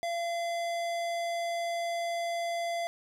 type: tone with hard clipping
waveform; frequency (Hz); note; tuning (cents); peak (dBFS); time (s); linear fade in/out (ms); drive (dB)
sine; 683; F5; -39; -32; 0.03-2.87; 0; 18
effects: none